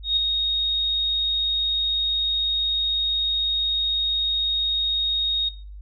sine tone with ADSR envelope, 3734 Hz, A#7, 2 cents sharp, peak -16 dBFS, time 0.03-5.49 s, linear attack 140 ms, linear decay 3 ms, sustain -5 dB, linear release 7 ms, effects noise-tail reverb RT60 0.4 s tail -18 dB re dry + added 50 Hz sine -36 dBFS peak until 5.81 s

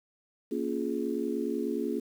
sine chord, Bb minor seventh, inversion none, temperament just, 233.1 / 279.7 / 349.6 / 419.5 Hz, Bb3 / Db4 / F4 / Ab4, 0 / +16 / +2 / +17 cents, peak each -34 dBFS, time 0.51-2 s, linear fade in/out 10 ms, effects 9-bit

